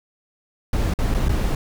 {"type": "noise with dropouts", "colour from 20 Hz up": "brown", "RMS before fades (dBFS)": -20, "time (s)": [0.73, 1.55], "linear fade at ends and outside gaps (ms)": 2, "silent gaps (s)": [[0.938, 0.988], [1.142, 1.146], [1.285, 1.292]], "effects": []}